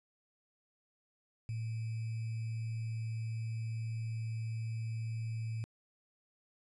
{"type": "tone with sample-and-hold", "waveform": "sine", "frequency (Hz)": 112.6, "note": "A2", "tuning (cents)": 40, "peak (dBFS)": -35, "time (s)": [1.49, 5.64], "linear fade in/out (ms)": 0, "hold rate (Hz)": 2450, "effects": ["resampled to 24000 Hz"]}